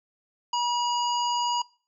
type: harmonic tone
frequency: 963 Hz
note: B5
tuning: 44 cents flat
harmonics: 1 / 3 / 5 / 7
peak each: -24 / -32 / -34 / -38 dBFS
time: 0.53-1.62 s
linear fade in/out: 5 ms
effects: noise-tail reverb RT60 0.4 s tail -22 dB re dry